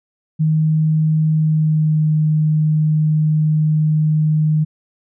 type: tone with pitch glide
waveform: sine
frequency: 156.4 to 154.34 Hz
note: D#3 to D#3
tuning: +9 to -14 cents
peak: -12 dBFS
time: 0.39-4.65 s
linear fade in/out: 20 ms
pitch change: -23 cents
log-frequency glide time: 1.31-2.1 s
effects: none